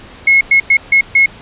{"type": "tone bursts at uneven times", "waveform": "sine", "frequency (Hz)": 2173, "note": "C#7", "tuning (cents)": -35, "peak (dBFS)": -5, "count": 5, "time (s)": [[0.27, 0.41], [0.51, 0.6], [0.7, 0.77], [0.92, 1.01], [1.15, 1.26]], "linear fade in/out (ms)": 5, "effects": ["pink hiss -36 dBFS RMS until 1.41 s", "resampled to 8000 Hz"]}